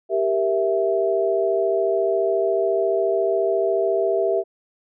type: chord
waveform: sine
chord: E diminished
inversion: first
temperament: equal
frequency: 392 / 466.2 / 659.3 Hz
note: G4 / Bb4 / E5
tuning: 0 / 0 / 0 cents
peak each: -21 / -25 / -21 dBFS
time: 0.09-4.44 s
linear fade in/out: 50 ms
effects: none